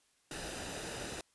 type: noise with comb filter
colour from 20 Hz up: pink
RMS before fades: -42 dBFS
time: 0.31-1.21 s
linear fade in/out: 2 ms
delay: 0.91 ms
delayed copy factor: -0.5
effects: white hiss -72 dBFS RMS until 1.34 s + resampled to 24000 Hz